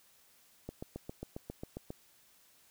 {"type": "click train", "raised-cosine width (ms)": 2, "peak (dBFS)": -27, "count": 10, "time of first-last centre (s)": [0.69, 1.905], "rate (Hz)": 7.41, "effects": ["white hiss -65 dBFS RMS until 2.7 s"]}